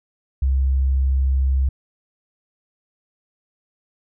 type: tone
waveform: sine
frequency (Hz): 66.6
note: C2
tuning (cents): +31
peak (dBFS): -15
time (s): 0.42-1.69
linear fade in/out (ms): 5
effects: none